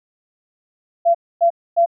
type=tone bursts; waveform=sine; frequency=681 Hz; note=F5; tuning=44 cents flat; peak=-10 dBFS; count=3; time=1.05-1.861 s; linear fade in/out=20 ms; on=97 ms; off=260 ms; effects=none